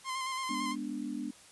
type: tone with vibrato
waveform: sawtooth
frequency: 1046.5 Hz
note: C6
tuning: in tune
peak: -30 dBFS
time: 0.04-0.76 s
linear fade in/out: 50 ms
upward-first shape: square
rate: 8.9 Hz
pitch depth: 23 cents each way
type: chord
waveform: sine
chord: G# diminished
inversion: none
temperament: equal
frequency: 207.7 / 246.9 / 293.7 Hz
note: G#3 / B3 / D4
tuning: 0 / 0 / 0 cents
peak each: -41 / -38 / -38 dBFS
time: 0.49-1.31 s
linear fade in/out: 10 ms
effects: white hiss -56 dBFS RMS until 1.51 s + resampled to 24000 Hz